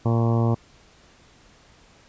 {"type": "harmonic tone with a mistuned harmonic", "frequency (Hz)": 115.9, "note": "A#2", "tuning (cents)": -10, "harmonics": [1, 2, 3, 4, 5, 6, 7, 8, 9, 10], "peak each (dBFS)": [-19, -25, -29, -31, -33, -35, -36, -37, -38, -39], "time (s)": [0.05, 0.55], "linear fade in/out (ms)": 10, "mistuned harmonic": 10, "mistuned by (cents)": -50, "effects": ["pink hiss -54 dBFS RMS until 2.08 s", "resampled to 16000 Hz"]}